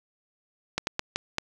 slowing click train, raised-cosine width 0.2 ms, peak -9 dBFS, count 5, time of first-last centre 0.78-1.384 s, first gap 91 ms, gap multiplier 1.35, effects none

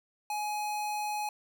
square tone, 840 Hz, G#5, 19 cents sharp, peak -32 dBFS, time 0.3-1.29 s, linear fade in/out 2 ms, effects 11-bit

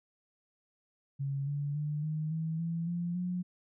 sine tone with pitch steps, 138.59 / 143.81 / 149.23 / 154.84 / 160.68 / 166.73 / 173.01 / 179.52 Hz, C#3 / D3 / D3 / D#3 / E3 / E3 / F3 / F3, 0 / -36 / +28 / -8 / -44 / +20 / -16 / +48 cents, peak -31 dBFS, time 1.19-3.43 s, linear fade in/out 20 ms, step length 280 ms, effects none

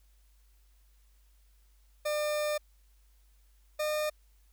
40% pulse tone pair in turn, 600 / 607 Hz, D5 / D#5, +37 / -43 cents, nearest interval unison, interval 20 cents, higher second, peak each -28 dBFS, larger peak neither, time 2.05-2.58 / 3.79-4.1 s, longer first, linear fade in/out 10 ms, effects added 50 Hz sine -60 dBFS peak until 4.52 s + white hiss -72 dBFS RMS until 4.52 s

